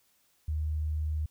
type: tone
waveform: sine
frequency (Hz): 76.9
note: D#2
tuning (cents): -20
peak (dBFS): -28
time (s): 0.48-1.26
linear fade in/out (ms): 5
effects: white hiss -69 dBFS RMS until 1.3 s